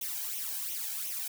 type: noise with flanger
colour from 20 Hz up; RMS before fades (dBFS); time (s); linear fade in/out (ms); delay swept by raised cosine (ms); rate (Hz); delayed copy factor
blue; -36; 0.01-1.28; 5; 0.32 to 1.3; 2.8; +0.7
effects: none